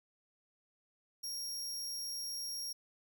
sawtooth tone, 5588 Hz, F8, in tune, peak -36 dBFS, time 1.23-2.73 s, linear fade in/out 10 ms, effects 13-bit

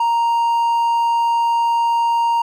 triangle tone, 932.3 Hz, A#5, in tune, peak -12 dBFS, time 0-2.42 s, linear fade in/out 5 ms, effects none

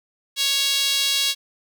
sawtooth tone with high-pass filter, 554.4 Hz, C#5, in tune, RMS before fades -21 dBFS, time 0.36-1.35 s, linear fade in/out 50 ms, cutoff 3600 Hz, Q 2.6, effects none

